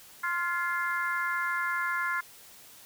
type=harmonic tone with a mistuned harmonic; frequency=349.2 Hz; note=F4; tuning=in tune; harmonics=3 / 4 / 5 / 6; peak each=-33 / -31 / -33 / -37 dBFS; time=0.23-2.21 s; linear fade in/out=10 ms; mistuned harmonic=5; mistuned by=-30 cents; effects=white hiss -52 dBFS RMS until 2.85 s